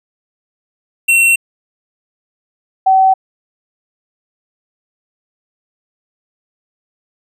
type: tone pair in turn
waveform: square / sine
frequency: 2719 / 763 Hz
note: F7 / G5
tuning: -47 / -47 cents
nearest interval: octave + minor seventh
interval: 2200 cents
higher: first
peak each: -8 / -6 dBFS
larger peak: second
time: 1.08-1.36 / 2.86-3.14 s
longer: neither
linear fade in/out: 10 ms
effects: resampled to 32000 Hz